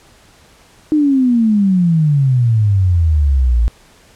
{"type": "exponential sweep", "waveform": "sine", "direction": "down", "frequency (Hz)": [311.1, 55], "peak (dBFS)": -9, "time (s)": [0.92, 3.68], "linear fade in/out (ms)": 0, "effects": ["pink hiss -47 dBFS RMS until 4.15 s", "low-pass 10000 Hz 12 dB/octave"]}